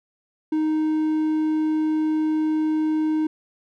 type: tone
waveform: triangle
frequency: 311.1 Hz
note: D#4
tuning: in tune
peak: -17 dBFS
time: 0.52-3.27 s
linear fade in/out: 5 ms
effects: none